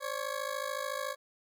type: ring-modulated tone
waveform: 20% pulse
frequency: 554.4 Hz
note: C#5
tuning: in tune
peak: -26 dBFS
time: 0-1.16 s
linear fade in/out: 50 ms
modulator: 26.9 Hz
effects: none